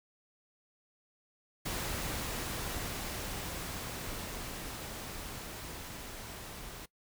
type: noise with level ramp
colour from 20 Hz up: pink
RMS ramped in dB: -36 to -46 dBFS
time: 1.65-6.86 s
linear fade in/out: 10 ms
effects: noise-tail reverb RT60 0.1 s tail -21 dB re dry